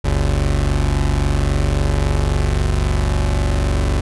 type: tone pair together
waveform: 30% pulse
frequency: 47.45 / 71.1 Hz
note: F#1 / C#2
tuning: +44 / +45 cents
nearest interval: perfect fifth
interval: 701 cents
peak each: -15 dBFS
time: 0.04-4.01 s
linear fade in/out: 10 ms
effects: resampled to 24000 Hz